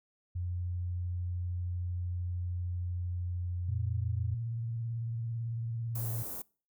sine tone, 88.7 Hz, F2, 27 cents sharp, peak -32 dBFS, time 0.35-4.35 s, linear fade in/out 10 ms
sine tone with vibrato, 115.4 Hz, A#2, 17 cents flat, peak -33 dBFS, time 3.68-6.23 s, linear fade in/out 10 ms, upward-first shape square, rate 18 Hz, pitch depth 38 cents each way
white band-stop noise, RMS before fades -40 dBFS, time 5.95-6.42 s, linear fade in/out 5 ms, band 690 to 13000 Hz, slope 12 dB/octave
effects noise-tail reverb RT60 0.4 s tail -25 dB re dry

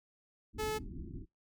pink low-pass noise, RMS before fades -44 dBFS, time 0.53-1.26 s, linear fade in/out 50 ms, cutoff 370 Hz, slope 96 dB/octave
sawtooth tone, 431.5 Hz, A4, 34 cents flat, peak -30 dBFS, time 0.58-0.79 s, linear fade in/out 20 ms
effects noise-tail reverb RT60 0.2 s tail -26 dB re dry

